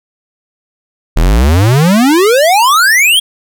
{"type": "exponential sweep", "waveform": "square", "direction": "up", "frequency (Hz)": [36.48, 3340], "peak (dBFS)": -6, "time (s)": [1.16, 3.2], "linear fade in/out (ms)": 10, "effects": []}